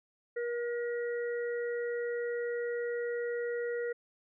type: harmonic tone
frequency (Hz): 476.5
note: A#4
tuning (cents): +38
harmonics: 1 / 3 / 4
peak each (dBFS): -32 / -45 / -43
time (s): 0.36-3.93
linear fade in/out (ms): 10
effects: none